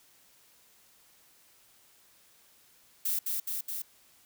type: noise with echo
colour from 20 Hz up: violet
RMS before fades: -30 dBFS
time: 3.05-3.19 s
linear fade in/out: 5 ms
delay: 210 ms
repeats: 3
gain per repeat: -2 dB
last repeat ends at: 3.82 s
effects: white hiss -62 dBFS RMS until 4.25 s